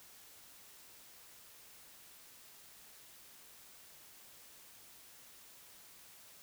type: silence
effects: white hiss -58 dBFS RMS until 6.42 s